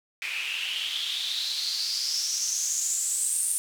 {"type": "noise with band-pass filter sweep", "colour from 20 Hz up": "white", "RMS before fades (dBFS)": -29, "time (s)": [0.22, 3.58], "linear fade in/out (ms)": 0, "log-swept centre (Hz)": [2400, 9400], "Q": 6.9, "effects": []}